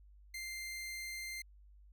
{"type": "tone", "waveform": "sawtooth", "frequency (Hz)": 2093, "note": "C7", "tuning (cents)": 0, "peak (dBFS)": -38, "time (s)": [0.34, 1.42], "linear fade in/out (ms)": 5, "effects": ["added 50 Hz sine -57 dBFS peak until 1.92 s"]}